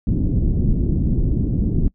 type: low-pass noise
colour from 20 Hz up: pink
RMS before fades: -18 dBFS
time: 0.07-1.88 s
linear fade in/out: 2 ms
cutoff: 290 Hz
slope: 24 dB/octave
effects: noise-tail reverb RT60 0.1 s tail -24 dB re dry